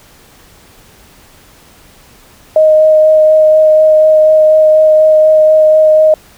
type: tone with vibrato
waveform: sine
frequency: 622.3 Hz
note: D#5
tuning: in tune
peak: -3 dBFS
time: 2.56-6.14 s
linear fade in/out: 2 ms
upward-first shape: sine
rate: 4.1 Hz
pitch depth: 9 cents each way
effects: pink hiss -42 dBFS RMS until 6.37 s